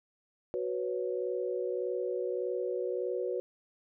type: chord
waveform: sine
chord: F# suspended fourth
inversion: none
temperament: just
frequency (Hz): 370 / 493.3 / 555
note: F#4 / B4 / C#5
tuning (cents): 0 / -2 / +2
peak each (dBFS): -34 / -34 / -38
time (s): 0.54-3.4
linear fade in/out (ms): 0
effects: none